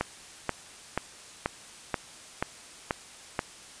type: click train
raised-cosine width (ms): 0.5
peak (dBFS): -11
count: 8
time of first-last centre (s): 0.01-3.392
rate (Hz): 2.07
effects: white hiss -48 dBFS RMS until 3.8 s + resampled to 22050 Hz